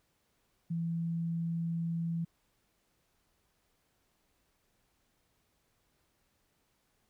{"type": "tone", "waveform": "sine", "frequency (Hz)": 167, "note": "E3", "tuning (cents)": 23, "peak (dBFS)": -31, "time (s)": [0.7, 2.25], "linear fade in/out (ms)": 10, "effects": ["pink hiss -75 dBFS RMS until 7.09 s"]}